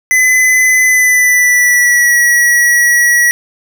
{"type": "tone with pitch glide", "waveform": "square", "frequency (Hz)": [2019, 1924.5], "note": ["B6", "B6"], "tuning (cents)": [38, -45], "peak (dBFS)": -7, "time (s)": [0.11, 3.31], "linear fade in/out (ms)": 0, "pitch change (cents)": -83, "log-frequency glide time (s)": [0.84, 2.16], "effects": []}